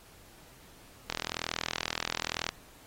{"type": "click train", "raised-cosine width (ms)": 0.2, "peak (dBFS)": -13, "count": 58, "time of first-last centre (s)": [1.1, 2.49], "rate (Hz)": 41, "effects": ["pink hiss -56 dBFS RMS until 2.86 s", "AAC 48 kbps"]}